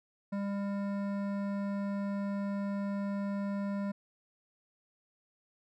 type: tone with hard clipping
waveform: sine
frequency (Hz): 200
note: G3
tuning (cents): +35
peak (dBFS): -34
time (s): 0.32-3.92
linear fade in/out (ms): 10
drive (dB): 14
effects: none